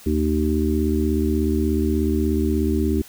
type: harmonic tone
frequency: 76.6 Hz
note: D#2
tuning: 27 cents flat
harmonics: 1 / 3 / 4 / 5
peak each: -22 / -23 / -23 / -25 dBFS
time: 0.06-3.02 s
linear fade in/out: 5 ms
effects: white hiss -45 dBFS RMS until 3.08 s